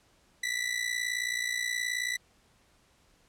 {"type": "ring-modulated tone", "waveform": "sawtooth", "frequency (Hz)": 1975.5, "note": "B6", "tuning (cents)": 0, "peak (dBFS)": -23, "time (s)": [0.43, 2.17], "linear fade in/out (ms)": 5, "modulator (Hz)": 29.4, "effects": ["pink hiss -65 dBFS RMS until 3.28 s", "low-pass 10000 Hz 12 dB/octave"]}